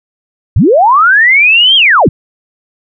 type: linear two-way sweep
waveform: sine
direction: up then down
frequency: 60.8 to 3269 to 60.8 Hz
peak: -3 dBFS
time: 0.56-2.09 s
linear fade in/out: 5 ms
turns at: 1.76 s
effects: none